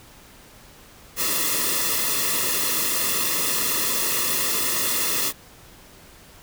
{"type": "noise with comb filter", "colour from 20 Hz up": "white", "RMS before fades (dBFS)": -23, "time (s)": [1.16, 5.33], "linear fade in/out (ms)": 50, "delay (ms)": 1.3, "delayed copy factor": -0.9, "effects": ["pink hiss -48 dBFS RMS until 6.42 s"]}